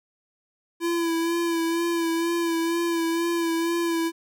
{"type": "tone with vibrato", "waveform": "square", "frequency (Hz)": 335.6, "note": "E4", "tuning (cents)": 31, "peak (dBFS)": -23, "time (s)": [0.8, 4.12], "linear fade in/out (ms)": 50, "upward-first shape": "sine", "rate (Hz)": 2.1, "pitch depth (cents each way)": 30, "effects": []}